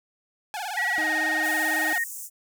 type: tone with vibrato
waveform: sawtooth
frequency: 784 Hz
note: G5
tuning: in tune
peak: -26 dBFS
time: 0.54-1.98 s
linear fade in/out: 0 ms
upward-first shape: sine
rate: 18 Hz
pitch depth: 180 cents each way
type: tone with pitch glide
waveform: sine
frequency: 1925 to 1857.3 Hz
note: B6 to A#6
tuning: -45 to -7 cents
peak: -23 dBFS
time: 0.77-2.04 s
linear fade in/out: 5 ms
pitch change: -62 cents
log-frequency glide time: 0.95-1.1 s
type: tone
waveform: 30% pulse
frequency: 313.2 Hz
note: D#4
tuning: 11 cents sharp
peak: -29 dBFS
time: 0.98-1.93 s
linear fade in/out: 0 ms
type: high-pass noise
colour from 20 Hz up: pink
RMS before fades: -37 dBFS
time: 1.41-2.3 s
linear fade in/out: 50 ms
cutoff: 6500 Hz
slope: 48 dB/octave
effects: none